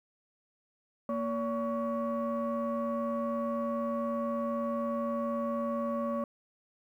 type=tone cluster; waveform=sine; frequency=232.6 / 570 / 1124 Hz; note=A#3 / C#5 / C#6; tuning=-4 / +48 / +24 cents; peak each=-32 / -32 / -36 dBFS; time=1.09-6.24 s; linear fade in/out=2 ms; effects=tanh soft clip ceiling -24 dBFS + 11-bit